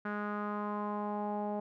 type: tone with low-pass filter sweep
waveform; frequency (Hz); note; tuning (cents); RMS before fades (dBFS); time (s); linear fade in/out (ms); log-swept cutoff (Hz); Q
sawtooth; 207.7; G#3; 0; -36; 0.05-1.6; 5; 1500 to 740; 4.2
effects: none